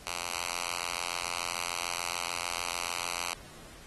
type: tone with high-pass filter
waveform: 5% pulse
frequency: 86.8 Hz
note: F2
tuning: 10 cents flat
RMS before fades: -36 dBFS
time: 0.07-3.34 s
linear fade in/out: 0 ms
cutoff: 1300 Hz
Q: 0.51
effects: pink hiss -51 dBFS RMS until 3.86 s + AAC 32 kbps